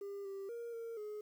sine tone with pitch steps, 400.5 / 391.8 / 469.3 / 460.3 / 421.6 Hz, G4 / G4 / A#4 / A#4 / G#4, +37 / -1 / +12 / -22 / +26 cents, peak -39 dBFS, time 0.01-1.21 s, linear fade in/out 5 ms, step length 240 ms, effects tanh soft clip ceiling -41 dBFS + 11-bit

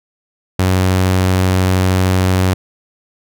sawtooth tone, 93 Hz, F#2, 9 cents sharp, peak -7 dBFS, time 0.59-2.54 s, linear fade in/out 5 ms, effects none

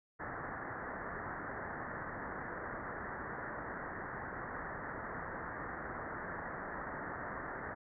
white low-pass noise, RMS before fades -43 dBFS, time 0.19-7.75 s, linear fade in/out 20 ms, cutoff 1900 Hz, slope 96 dB/octave, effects none

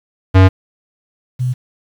square / sine tone pair in turn, 94.3 / 125.88 Hz, F#2 / B2, +33 / +33 cents, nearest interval perfect fourth, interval 500 cents, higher second, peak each -5 / -14 dBFS, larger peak first, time 0.34-0.49 / 1.39-1.54 s, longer neither, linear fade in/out 20 ms, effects low-pass 3000 Hz 12 dB/octave + 7-bit

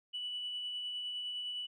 sine tone with tremolo, 2960 Hz, F#7, in tune, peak -35 dBFS, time 0.13-1.67 s, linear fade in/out 20 ms, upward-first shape sine, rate 9.8 Hz, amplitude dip 25%, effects tanh soft clip ceiling -32 dBFS

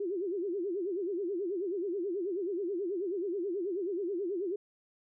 sine tone with vibrato, 372.6 Hz, F#4, 12 cents sharp, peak -31 dBFS, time 0-4.56 s, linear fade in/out 5 ms, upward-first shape sine, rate 9.3 Hz, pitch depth 190 cents each way, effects none

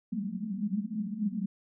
white band-pass noise, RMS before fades -33 dBFS, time 0.12-1.46 s, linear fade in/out 10 ms, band 190 to 220 Hz, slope 96 dB/octave, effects none

